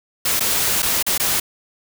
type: noise with dropouts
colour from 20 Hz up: white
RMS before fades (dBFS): -19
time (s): 0.25-1.4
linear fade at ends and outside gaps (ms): 5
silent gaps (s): 0.396-0.405 / 0.822-0.827 / 1.027-1.065 / 1.179-1.198
effects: none